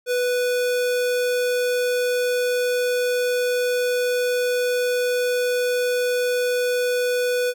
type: tone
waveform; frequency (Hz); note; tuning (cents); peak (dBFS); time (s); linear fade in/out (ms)
square; 493.9; B4; 0; -20; 0.06-7.54; 50
effects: none